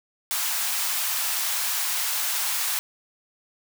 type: high-pass noise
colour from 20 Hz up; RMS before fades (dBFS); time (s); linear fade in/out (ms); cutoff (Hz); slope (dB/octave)
white; -26; 0.31-2.79; 0; 750; 24
effects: none